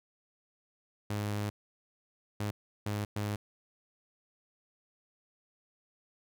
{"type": "tone bursts at uneven times", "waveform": "sawtooth", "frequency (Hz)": 103.83, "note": "G#2", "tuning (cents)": 0, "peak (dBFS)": -28, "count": 4, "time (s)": [[1.1, 1.5], [2.4, 2.51], [2.86, 3.05], [3.16, 3.36]], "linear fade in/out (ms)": 5, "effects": []}